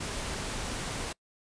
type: noise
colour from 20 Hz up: pink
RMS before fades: -35 dBFS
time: 0-1.13 s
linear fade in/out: 10 ms
effects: noise-tail reverb RT60 0.1 s tail -25 dB re dry + resampled to 22050 Hz